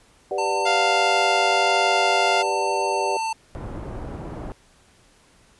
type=chord; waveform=sine; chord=G major seventh; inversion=none; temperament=equal; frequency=392 / 493.9 / 587.3 / 740 Hz; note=G4 / B4 / D5 / F#5; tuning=0 / 0 / 0 / 0 cents; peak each=-27 / -30 / -28 / -29 dBFS; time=0.31-3.17 s; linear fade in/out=2 ms
type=tone with vibrato; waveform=square; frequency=895 Hz; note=A5; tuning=29 cents sharp; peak=-24 dBFS; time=0.38-3.33 s; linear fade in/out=5 ms; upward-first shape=triangle; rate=0.92 Hz; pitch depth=8 cents each way
type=harmonic tone; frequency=698.5 Hz; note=F5; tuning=in tune; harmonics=1 / 2 / 3 / 4 / 5 / 6 / 7 / 8 / 10; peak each=-22 / -27 / -27 / -27 / -31 / -38 / -33 / -41 / -40 dBFS; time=0.65-2.43 s; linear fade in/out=20 ms
type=low-pass noise; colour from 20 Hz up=pink; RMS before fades=-33 dBFS; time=3.55-4.52 s; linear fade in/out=0 ms; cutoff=830 Hz; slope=12 dB/octave
effects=pink hiss -56 dBFS RMS until 5.59 s + resampled to 24000 Hz